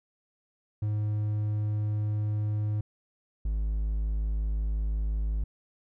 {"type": "tone pair in turn", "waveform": "triangle", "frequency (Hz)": [105.6, 52.8], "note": ["G#2", "G#1"], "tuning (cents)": [29, 29], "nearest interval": "octave", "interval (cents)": 1200, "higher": "first", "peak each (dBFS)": -24, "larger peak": "neither", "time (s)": [[0.82, 2.81], [3.45, 5.44]], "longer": "neither", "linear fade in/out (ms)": 5, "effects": []}